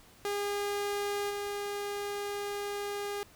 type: tone with level steps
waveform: sawtooth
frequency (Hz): 406.9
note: G#4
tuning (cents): -35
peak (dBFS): -27 / -30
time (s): 0.25-3.23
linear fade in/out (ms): 0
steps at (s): 1.29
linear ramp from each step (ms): 20
effects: pink hiss -58 dBFS RMS until 3.35 s